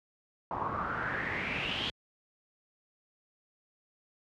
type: noise with low-pass filter sweep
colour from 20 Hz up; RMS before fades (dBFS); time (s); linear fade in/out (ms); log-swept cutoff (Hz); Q
pink; -34; 0.51-1.9; 0; 940 to 3400; 5.9
effects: high-pass 80 Hz 12 dB/octave